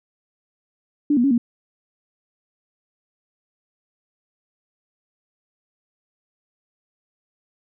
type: tone with pitch steps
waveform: sine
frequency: 292.2 / 240.6 / 278.2 / 237.1 Hz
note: D4 / B3 / C#4 / A#3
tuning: -9 / -45 / +6 / +30 cents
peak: -14 dBFS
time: 1.1-1.38 s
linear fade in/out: 5 ms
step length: 70 ms
effects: none